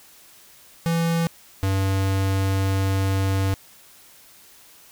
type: tone pair in turn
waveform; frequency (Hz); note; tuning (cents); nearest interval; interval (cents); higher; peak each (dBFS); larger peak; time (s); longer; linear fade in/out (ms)
square; 166.8 / 96.6; E3 / G2; +21 / -25; major sixth; 946; first; -20; neither; 0.86-1.27 / 1.63-3.54; second; 0
effects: white hiss -50 dBFS RMS until 4.91 s